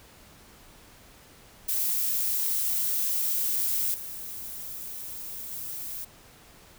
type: noise with level steps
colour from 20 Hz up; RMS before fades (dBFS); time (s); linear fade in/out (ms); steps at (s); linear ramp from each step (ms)
violet; -27 / -38 / -36; 1.68-6.05; 10; 3.94 / 5.51; 2
effects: pink hiss -53 dBFS RMS until 6.78 s